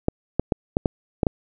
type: clicks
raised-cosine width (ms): 2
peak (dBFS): -5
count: 7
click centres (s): 0.084 / 0.396 / 0.522 / 0.769 / 0.858 / 1.232 / 1.268
effects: none